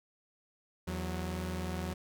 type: tone pair together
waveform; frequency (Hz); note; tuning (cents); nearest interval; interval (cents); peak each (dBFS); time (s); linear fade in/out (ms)
sawtooth; 81.9 / 183.86; E2 / F#3; -11 / -11; octave + major second; 1400; -33 / -34; 0.87-1.94; 10
effects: none